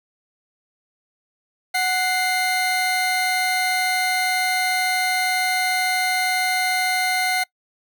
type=tone pair together; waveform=30% pulse; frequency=740 / 2093 Hz; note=F#5 / C7; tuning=0 / 0 cents; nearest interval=octave + tritone; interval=1800 cents; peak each=-19 dBFS; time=1.74-7.44 s; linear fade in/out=10 ms; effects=noise-tail reverb RT60 0.1 s tail -23 dB re dry